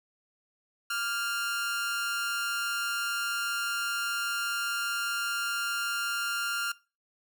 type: tone with amplitude modulation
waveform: sawtooth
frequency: 1396.9 Hz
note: F6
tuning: in tune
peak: -23 dBFS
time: 0.9-6.72 s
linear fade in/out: 5 ms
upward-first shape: sine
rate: 225 Hz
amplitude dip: 60%
effects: noise-tail reverb RT60 0.3 s tail -20 dB re dry